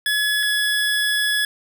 25% pulse tone pair in turn, 1700 / 1693.3 Hz, G#6 / G#6, +40 / +33 cents, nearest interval unison, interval 7 cents, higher first, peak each -14 dBFS, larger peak neither, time 0.06-0.43 / 0.43-1.45 s, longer second, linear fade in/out 2 ms, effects none

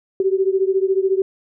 sine beating tone pair, 378.7 / 392.7 Hz, F#4 / G4, +40 / +3 cents, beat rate 14 Hz, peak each -17 / -19 dBFS, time 0.2-1.22 s, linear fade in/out 2 ms, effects none

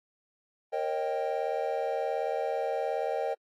triangle chord, Eb dominant seventh, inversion second, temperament equal with one note detuned, 466.2 / 543.6 / 622.3 / 784 Hz, Bb4 / Db5 / Eb5 / G5, 0 / -34 / 0 / 0 cents, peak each -32 dBFS, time 0.72-3.35 s, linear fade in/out 20 ms, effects AAC 64 kbps

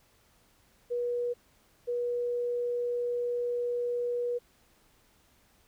sine tone pair in turn, 483.5 / 483.5 Hz, B4 / B4, -37 / -37 cents, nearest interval unison, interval 0 cents, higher neither, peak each -28 dBFS, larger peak neither, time 0.9-1.34 / 1.87-4.39 s, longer second, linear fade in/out 20 ms, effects pink hiss -65 dBFS RMS until 5.67 s

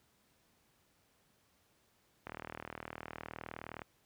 click train, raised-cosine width 0.5 ms, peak -27 dBFS, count 62, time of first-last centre 2.27-3.818 s, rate 39.4 Hz, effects pink hiss -72 dBFS RMS until 4.05 s + high-pass 60 Hz 12 dB/octave

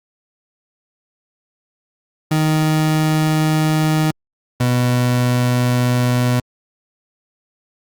30% pulse tone pair in turn, 155.7 / 123.58 Hz, D#3 / B2, +2 / +2 cents, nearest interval major third, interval 400 cents, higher first, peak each -11 dBFS, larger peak neither, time 2.31-4.11 / 4.6-6.4 s, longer neither, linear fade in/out 5 ms, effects Opus 48 kbps

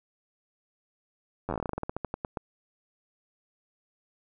slowing click train, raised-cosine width 1 ms, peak -17 dBFS, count 20, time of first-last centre 1.49-2.372 s, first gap 10 ms, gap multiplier 1.15, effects none

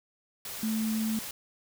sine tone in noise, 220 Hz, A3, in tune, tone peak -27 dBFS, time 0.63-1.19 s, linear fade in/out 2 ms, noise white, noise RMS -39 dBFS, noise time 0.45-1.31 s, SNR +9 dB, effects none

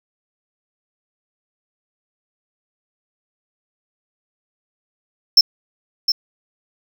triangle tone with echo, 5340 Hz, E8, 22 cents sharp, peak -4 dBFS, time 5.37-5.41 s, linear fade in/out 5 ms, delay 710 ms, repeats 1, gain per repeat -8 dB, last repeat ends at 6.12 s, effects none

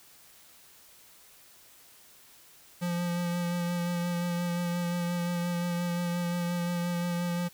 square tone with vibrato, 174.2 Hz, F3, 4 cents flat, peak -29 dBFS, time 2.81-7.49 s, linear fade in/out 20 ms, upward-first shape sine, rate 5.7 Hz, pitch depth 18 cents each way, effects white hiss -56 dBFS RMS until 7.53 s

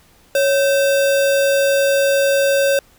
sine tone with sample-and-hold, 554.4 Hz, C#5, in tune, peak -12 dBFS, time 0.35-2.79 s, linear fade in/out 2 ms, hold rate 2100 Hz, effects pink hiss -52 dBFS RMS until 2.98 s

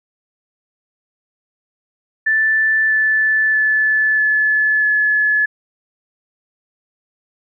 sine tone with pitch steps, 1760 / 1747.8 / 1735.8 / 1723.8 / 1711.9 Hz, A6 / A6 / A6 / A6 / A6, 0 / -12 / -24 / -36 / -48 cents, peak -12 dBFS, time 2.26-5.46 s, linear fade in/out 10 ms, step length 640 ms, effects none

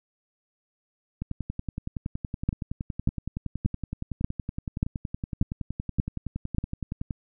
two click trains, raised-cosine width 5 ms, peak -10 / -18 dBFS, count 8 / 64, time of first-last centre 2.49-6.584 / 1.22-7.108 s, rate 1.71 / 10.7 Hz, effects none

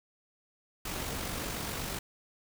pink noise with amplitude modulation, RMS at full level -35 dBFS, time 0.85-1.99 s, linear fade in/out 5 ms, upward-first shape sine, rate 47.7 Hz, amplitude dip 35%, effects none

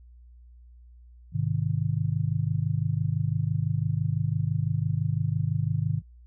sine chord, Ab major, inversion none, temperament just, 103.83 / 129.78 / 155.74 Hz, Ab2 / C3 / Eb3, 0 / -14 / +2 cents, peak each -28 dBFS, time 1.32-6.02 s, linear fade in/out 50 ms, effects added 60 Hz sine -48 dBFS peak until 6.26 s

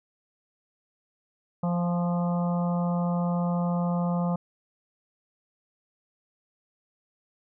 harmonic tone with a mistuned harmonic, 174.61 Hz, F3, in tune, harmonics 1 / 3 / 4 / 5 / 6 / 7, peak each -24 / -34 / -36 / -38 / -40 / -41 dBFS, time 1.63-4.36 s, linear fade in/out 5 ms, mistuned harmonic 5, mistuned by -21 cents, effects none

